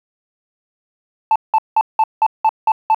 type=tone bursts; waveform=sine; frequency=879 Hz; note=A5; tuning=2 cents flat; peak=-7 dBFS; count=8; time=1.31-2.946 s; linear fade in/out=2 ms; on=47 ms; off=180 ms; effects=tanh soft clip ceiling -8 dBFS + 8-bit